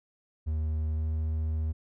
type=tone with pitch glide; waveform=triangle; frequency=77.78 to 78.64 Hz; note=D#2 to D#2; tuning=0 to +19 cents; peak=-25 dBFS; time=0.46-1.73 s; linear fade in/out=20 ms; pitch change=+19 cents; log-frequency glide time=0.95-1.05 s; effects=none